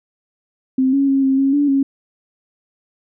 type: tone with pitch steps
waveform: sine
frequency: 261.4 / 276.3 / 271.7 / 267.4 / 272.4 / 288.3 / 273.7 Hz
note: C4 / C#4 / C#4 / C4 / C#4 / D4 / C#4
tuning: -1 / -6 / -35 / +38 / -30 / -32 / -22 cents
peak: -12 dBFS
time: 0.78-1.83 s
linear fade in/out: 5 ms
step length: 150 ms
effects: none